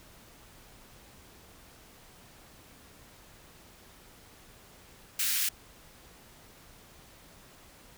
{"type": "high-pass noise", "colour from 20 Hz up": "white", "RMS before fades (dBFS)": -29, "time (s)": [5.19, 5.49], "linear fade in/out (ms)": 5, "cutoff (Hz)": 1600, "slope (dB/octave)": 24, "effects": ["pink hiss -55 dBFS RMS until 7.97 s"]}